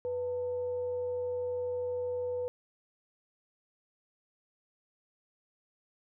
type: tone with frequency modulation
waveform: sine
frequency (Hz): 493.9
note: B4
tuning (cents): 0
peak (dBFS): -31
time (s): 0.05-2.48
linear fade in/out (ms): 0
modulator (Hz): 403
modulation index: 0.2
effects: none